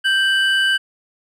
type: tone pair together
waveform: triangle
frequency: 1568 / 2976 Hz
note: G6 / F#7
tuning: 0 / +9 cents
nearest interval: major seventh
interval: 1109 cents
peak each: -14 / -17 dBFS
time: 0.04-0.78 s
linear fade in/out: 20 ms
effects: none